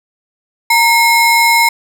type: ring-modulated tone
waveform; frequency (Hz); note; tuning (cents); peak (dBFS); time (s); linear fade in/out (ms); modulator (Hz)
square; 1542; G6; -29; -5; 0.7-1.69; 5; 617
effects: none